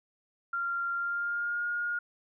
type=tone with pitch glide; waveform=sine; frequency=1386 to 1426.6 Hz; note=F6 to F6; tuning=-14 to +36 cents; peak=-29 dBFS; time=0.53-1.99 s; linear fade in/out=5 ms; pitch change=+50 cents; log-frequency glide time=0.94-1.64 s; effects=none

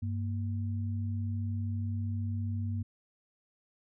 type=tone pair together; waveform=sine; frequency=98.01 / 233.1 Hz; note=G2 / A#3; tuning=0 / 0 cents; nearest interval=octave + minor third; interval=1500 cents; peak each=-31 / -39 dBFS; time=0.02-2.83 s; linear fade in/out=10 ms; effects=none

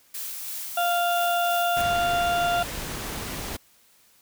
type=noise with tremolo; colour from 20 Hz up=blue; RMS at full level=-33 dBFS; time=0.14-1.82 s; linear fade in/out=5 ms; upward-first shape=sine; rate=3 Hz; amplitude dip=25%
type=harmonic tone; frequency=697 Hz; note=F5; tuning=4 cents flat; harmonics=1 / 2 / 4 / 5; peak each=-22 / -28 / -34 / -36 dBFS; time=0.77-2.63 s; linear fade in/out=5 ms
type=noise; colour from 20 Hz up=pink; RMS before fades=-33 dBFS; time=1.76-3.57 s; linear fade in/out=10 ms
effects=white hiss -59 dBFS RMS until 4.21 s

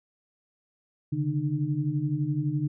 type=tone cluster; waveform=sine; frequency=138.3 / 150.1 / 302.9 Hz; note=C#3 / D3 / D#4; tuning=-4 / +38 / -46 cents; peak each=-29 / -28 / -31 dBFS; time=1.12-2.68 s; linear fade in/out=10 ms; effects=none

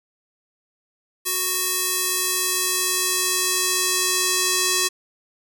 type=tone with band-pass filter sweep; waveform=square; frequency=368.9 Hz; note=F#4; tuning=5 cents flat; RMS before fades=-22 dBFS; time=1.25-4.89 s; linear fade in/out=20 ms; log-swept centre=12000 to 7400 Hz; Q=0.91; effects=none

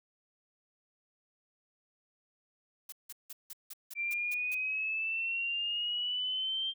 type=noise bursts; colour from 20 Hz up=blue; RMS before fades=-44 dBFS; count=9; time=2.89-4.547 s; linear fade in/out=5 ms; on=33 ms; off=170 ms
type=exponential sweep; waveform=sine; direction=up; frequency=2349 to 3172 Hz; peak=-31 dBFS; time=3.95-6.74 s; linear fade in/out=50 ms
effects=none

